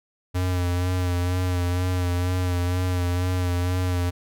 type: tone with vibrato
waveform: square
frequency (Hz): 89.8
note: F2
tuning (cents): +49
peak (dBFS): -22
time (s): 0.34-4.11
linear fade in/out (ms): 20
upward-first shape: sine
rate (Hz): 2.1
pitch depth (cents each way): 32
effects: none